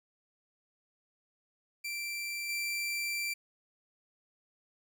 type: tone with level steps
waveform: sawtooth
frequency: 2349 Hz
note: D7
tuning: in tune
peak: -32 / -29 dBFS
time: 1.84-3.34 s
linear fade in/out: 10 ms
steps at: 2.49 s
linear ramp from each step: 2 ms
effects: none